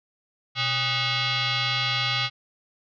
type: tone with frequency modulation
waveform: sine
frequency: 559 Hz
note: C#5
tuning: 14 cents sharp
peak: -22 dBFS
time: 0.55-2.3 s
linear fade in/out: 50 ms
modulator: 684 Hz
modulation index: 5.7
effects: none